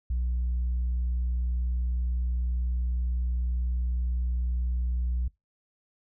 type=tone; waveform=sine; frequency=61 Hz; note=B1; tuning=21 cents flat; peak=-23 dBFS; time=0.1-5.28 s; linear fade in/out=5 ms; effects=noise-tail reverb RT60 0.2 s tail -25 dB re dry + tanh soft clip ceiling -23 dBFS